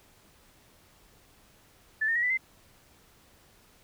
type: tone with pitch steps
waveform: sine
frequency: 1750 / 1825.4 / 1904 / 1986 / 2072 Hz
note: A6 / A#6 / A#6 / B6 / C7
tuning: -10 / -37 / +36 / +9 / -17 cents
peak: -24 dBFS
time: 2.01-2.375 s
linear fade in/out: 10 ms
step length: 73 ms
effects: pink hiss -60 dBFS RMS until 3.83 s